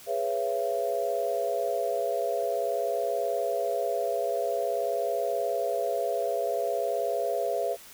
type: chord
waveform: sine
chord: C# minor seventh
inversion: second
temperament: equal with one note detuned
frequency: 415.3 / 493.9 / 554.4 / 676.2 Hz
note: G#4 / B4 / C#5 / E5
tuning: 0 / 0 / 0 / +44 cents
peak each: -33 / -32 / -32 / -29 dBFS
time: 0.06-7.77 s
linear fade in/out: 50 ms
effects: white hiss -49 dBFS RMS until 7.93 s